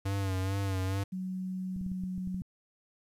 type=tone with vibrato; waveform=square; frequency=96.3 Hz; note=G2; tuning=30 cents flat; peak=-30 dBFS; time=0.05-1.04 s; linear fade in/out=10 ms; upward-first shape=sine; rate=2.3 Hz; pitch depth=52 cents each way
type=tone with pitch glide; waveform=sine; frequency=186 to 184.5 Hz; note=F#3 to F#3; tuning=+9 to -5 cents; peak=-33 dBFS; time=1.12-2.42 s; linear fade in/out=10 ms; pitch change=-14 cents; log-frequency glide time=1.78-2.04 s
type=clicks; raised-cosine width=5 ms; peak=-30 dBFS; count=9; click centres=1.764 / 1.813 / 1.864 / 1.917 / 2.037 / 2.179 / 2.274 / 2.345 / 2.418 s
effects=resampled to 32000 Hz + 11-bit